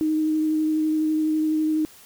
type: tone with vibrato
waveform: sine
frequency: 311.1 Hz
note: D#4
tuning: in tune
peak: -19 dBFS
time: 0.01-1.85 s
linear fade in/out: 0 ms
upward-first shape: triangle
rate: 12 Hz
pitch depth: 15 cents each way
effects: white hiss -49 dBFS RMS until 2.05 s